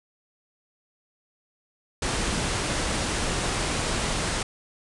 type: low-pass noise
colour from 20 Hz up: pink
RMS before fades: -27 dBFS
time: 2.02-4.43 s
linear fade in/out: 5 ms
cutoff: 10000 Hz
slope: 96 dB/octave
effects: none